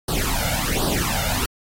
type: noise with flanger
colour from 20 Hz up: pink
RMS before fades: -23 dBFS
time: 0.08-1.46 s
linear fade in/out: 5 ms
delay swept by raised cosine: 0.21 to 1.41 ms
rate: 1.3 Hz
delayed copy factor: +0.85
effects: AAC 48 kbps